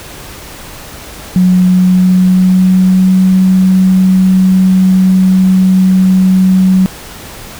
sine tone with pitch glide, 182.7 to 187.19 Hz, F#3 to F#3, -22 to +20 cents, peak -4 dBFS, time 1.36-6.86 s, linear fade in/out 0 ms, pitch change +42 cents, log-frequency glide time 1.64-3.25 s, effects pink hiss -29 dBFS RMS until 7.59 s

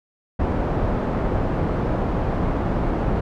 pink low-pass noise, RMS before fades -22 dBFS, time 0.39-3.21 s, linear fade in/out 10 ms, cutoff 860 Hz, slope 12 dB/octave, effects none

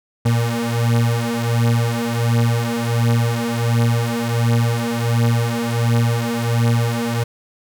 35% pulse beating tone pair, 116.54 / 117.94 Hz, A#2 / A#2, 0 / +21 cents, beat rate 1.4 Hz, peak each -17 dBFS, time 0.25-7.24 s, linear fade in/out 10 ms, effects none

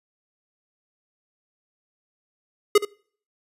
square tone with echo, 415.3 Hz, G#4, in tune, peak -12 dBFS, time 2.75-2.78 s, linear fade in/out 5 ms, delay 71 ms, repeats 1, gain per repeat -13 dB, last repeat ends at 2.851 s, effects noise-tail reverb RT60 0.5 s tail -25 dB re dry + resampled to 32000 Hz

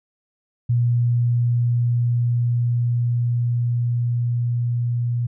sine tone with level ramp, 120 Hz, B2, 49 cents flat, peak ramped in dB -15 to -19 dBFS, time 0.69-5.27 s, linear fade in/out 10 ms, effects none

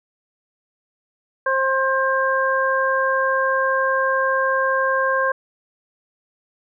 harmonic tone, 531 Hz, C5, 25 cents sharp, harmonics 1 / 2 / 3, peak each -21 / -21 / -21 dBFS, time 1.46-5.32 s, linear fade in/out 5 ms, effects none

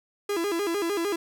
45% pulse tone with vibrato, 370 Hz, F#4, in tune, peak -25 dBFS, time 0.29-1.16 s, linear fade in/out 5 ms, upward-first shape square, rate 6.6 Hz, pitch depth 170 cents each way, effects 11-bit

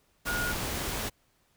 sine tone in noise, 1436 Hz, F6, 48 cents sharp, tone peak -30 dBFS, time 0.26-0.53 s, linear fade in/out 20 ms, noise pink, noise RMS -33 dBFS, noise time 0.25-1.1 s, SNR 0 dB, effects pink hiss -69 dBFS RMS until 1.56 s

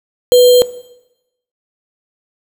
sine tone with sample-and-hold, 493.9 Hz, B4, in tune, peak -3 dBFS, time 0.32-0.62 s, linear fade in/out 0 ms, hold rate 3675 Hz, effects noise-tail reverb RT60 0.9 s tail -17 dB re dry

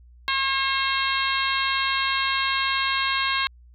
harmonic tone with a mistuned harmonic, 539 Hz, C#5, 49 cents flat, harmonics 2 / 3 / 4 / 5 / 6 / 7 / 8, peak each -26 / -28 / -29 / -30 / -31 / -31 / -32 dBFS, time 0.28-3.47 s, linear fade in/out 0 ms, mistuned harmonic 8, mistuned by -40 cents, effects added 60 Hz sine -47 dBFS peak until 3.74 s

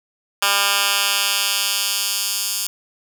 10% pulse tone with high-pass filter sweep, 200 Hz, G3, 35 cents sharp, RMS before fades -20 dBFS, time 0.42-2.67 s, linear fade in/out 5 ms, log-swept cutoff 1600 to 5900 Hz, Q 0.85, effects none

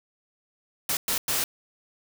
white noise bursts at uneven times, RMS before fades -26 dBFS, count 3, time 0.89-0.97 / 1.08-1.18 / 1.28-1.44 s, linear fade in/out 2 ms, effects none

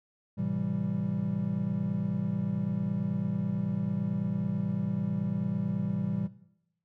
triangle chord, A minor seventh, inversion none, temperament equal with one note detuned, 110 / 130.81 / 166.92 / 196 Hz, A2 / C3 / E3 / G3, 0 / 0 / +22 / 0 cents, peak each -34 / -34 / -32 / -30 dBFS, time 0.37-6.28 s, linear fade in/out 20 ms, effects noise-tail reverb RT60 0.8 s tail -17 dB re dry

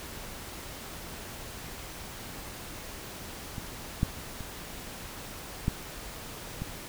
clicks, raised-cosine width 5 ms, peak -24 / -12 / -27 / -13 / -20 dBFS, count 5, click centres 3.582 / 4.031 / 4.407 / 5.681 / 6.62 s, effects pink hiss -42 dBFS RMS until 6.88 s

